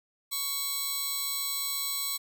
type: tone pair together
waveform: 5% pulse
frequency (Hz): 1108.7 / 4012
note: C#6 / B7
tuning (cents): 0 / +26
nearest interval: octave + minor seventh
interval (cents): 2226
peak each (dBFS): -24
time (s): 0.31-2.18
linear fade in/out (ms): 20
effects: none